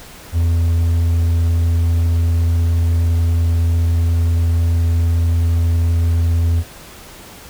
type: tone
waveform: triangle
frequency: 84 Hz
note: E2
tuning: 33 cents sharp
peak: -10 dBFS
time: 0.32-6.64 s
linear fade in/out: 50 ms
effects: pink hiss -38 dBFS RMS until 7.49 s